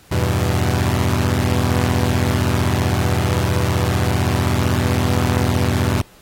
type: chord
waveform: sawtooth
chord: E minor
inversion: none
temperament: equal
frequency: 82.41 / 98 / 123.47 Hz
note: E2 / G2 / B2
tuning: 0 / 0 / 0 cents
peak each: -16 dBFS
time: 0.11-6.02 s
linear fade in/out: 10 ms
effects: pink hiss -49 dBFS RMS until 6.21 s + AAC 48 kbps